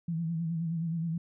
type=tone with vibrato; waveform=sine; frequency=165.4 Hz; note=E3; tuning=6 cents sharp; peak=-29 dBFS; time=0.08-1.18 s; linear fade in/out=5 ms; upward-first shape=sine; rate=9.5 Hz; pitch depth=59 cents each way; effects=none